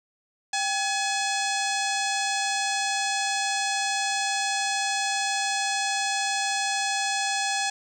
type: harmonic tone with a mistuned harmonic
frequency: 847 Hz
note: G#5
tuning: 34 cents sharp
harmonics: 1 / 2 / 3 / 4 / 5 / 6 / 7 / 8 / 9 / 10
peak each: -28 / -31 / -33 / -34 / -35 / -36 / -36 / -37 / -38 / -38 dBFS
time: 0.53-7.7 s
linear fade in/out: 5 ms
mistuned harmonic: 1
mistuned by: -120 cents
effects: 9-bit